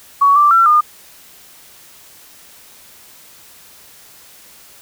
sine tone with pitch steps, 1124 / 1174 / 1352 / 1214 Hz, C#6 / D6 / E6 / D#6, +24 / -1 / +43 / -43 cents, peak -7 dBFS, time 0.21-0.81 s, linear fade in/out 10 ms, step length 150 ms, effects white hiss -43 dBFS RMS until 4.81 s

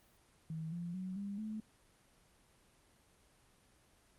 sine tone with pitch steps, 160 / 172.48 / 185.93 / 200.4 / 216.1 Hz, D#3 / F3 / F#3 / G3 / A3, +49 / -21 / +9 / +38 / -31 cents, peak -39 dBFS, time 0.5-1.6 s, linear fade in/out 2 ms, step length 220 ms, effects pink hiss -68 dBFS RMS until 4.18 s + Opus 24 kbps

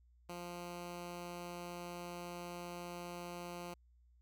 10% pulse tone, 174.9 Hz, F3, 3 cents sharp, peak -36 dBFS, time 0.29-3.74 s, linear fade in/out 5 ms, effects added 60 Hz sine -64 dBFS peak until 4.21 s

